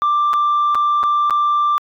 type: tone with dropouts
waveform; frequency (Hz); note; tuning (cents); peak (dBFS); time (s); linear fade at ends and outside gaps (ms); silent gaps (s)
sine; 1180; D6; +8; -11; 0.02-1.78; 0; 0.333-0.338 / 0.747-0.753 / 1.031-1.037 / 1.298-1.307
effects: tanh soft clip ceiling -11 dBFS